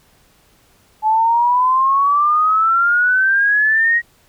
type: exponential sweep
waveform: sine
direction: up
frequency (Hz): 857 to 1900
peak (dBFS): -11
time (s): 1.02-4.02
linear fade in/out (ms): 50
effects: pink hiss -54 dBFS RMS until 4.28 s